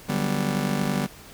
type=chord; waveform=40% pulse; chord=G major seventh; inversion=second; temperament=just; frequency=147 / 183.75 / 196 / 245 Hz; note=D3 / F#3 / G3 / B3; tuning=+2 / -12 / 0 / -14 cents; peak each=-28 / -31 / -26 / -28 dBFS; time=0.08-1.07 s; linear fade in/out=20 ms; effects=pink hiss -46 dBFS RMS until 1.33 s